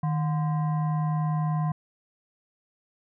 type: tone with frequency modulation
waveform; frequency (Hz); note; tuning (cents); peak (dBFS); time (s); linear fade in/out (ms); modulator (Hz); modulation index
sine; 155.1; D#3; -5; -23; 0.03-1.72; 5; 877; 0.47
effects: none